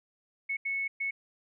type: tone bursts at uneven times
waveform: sine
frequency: 2203 Hz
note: C#7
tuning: 11 cents flat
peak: -29 dBFS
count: 3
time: 0.49-0.57 / 0.65-0.88 / 1-1.11 s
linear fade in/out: 10 ms
effects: none